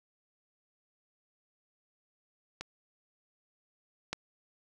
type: clicks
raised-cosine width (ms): 0.2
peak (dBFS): -21 / -16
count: 2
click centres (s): 2.61 / 4.13
effects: 9-bit